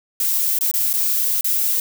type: noise with dropouts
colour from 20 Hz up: violet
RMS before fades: -19 dBFS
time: 0.2-1.8 s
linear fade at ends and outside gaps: 2 ms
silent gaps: 0.588-0.609 / 0.714-0.738 / 0.931-0.937 / 1.41-1.444 s
effects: none